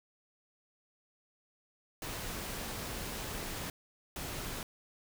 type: noise bursts at uneven times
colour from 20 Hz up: pink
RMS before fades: -40 dBFS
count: 2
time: 2.02-3.7 / 4.16-4.63 s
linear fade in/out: 2 ms
effects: none